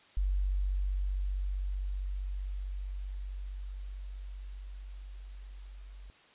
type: tone with level ramp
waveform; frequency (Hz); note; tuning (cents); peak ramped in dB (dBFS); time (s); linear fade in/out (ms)
sine; 47.69; G1; -47; -26 to -45; 0.17-6.1; 0
effects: white hiss -60 dBFS RMS until 6.34 s + resampled to 8000 Hz